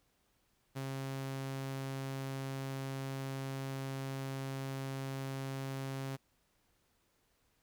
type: tone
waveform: sawtooth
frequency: 134.9 Hz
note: C#3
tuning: 47 cents flat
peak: -34 dBFS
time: 0.75-6.17 s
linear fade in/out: 20 ms
effects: pink hiss -75 dBFS RMS until 7.62 s